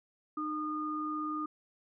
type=tone pair together; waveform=sine; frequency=305.5 / 1222 Hz; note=D#4 / D#6; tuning=-32 / -32 cents; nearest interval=2 octaves; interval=2400 cents; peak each=-36 / -35 dBFS; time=0.37-1.46 s; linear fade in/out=5 ms; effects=none